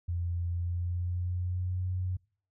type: tone with pitch glide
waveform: sine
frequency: 86.5 to 91.64 Hz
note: F2 to F#2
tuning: -16 to -16 cents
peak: -29 dBFS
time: 0.08-2.17 s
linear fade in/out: 10 ms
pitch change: +100 cents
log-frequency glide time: 0.52-1.87 s
effects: noise-tail reverb RT60 0.5 s tail -26 dB re dry